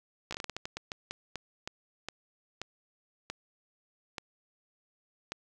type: slowing click train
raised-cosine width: 0.2 ms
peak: -19 dBFS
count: 19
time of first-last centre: 0.31-5.32 s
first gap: 15 ms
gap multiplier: 1.29
effects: none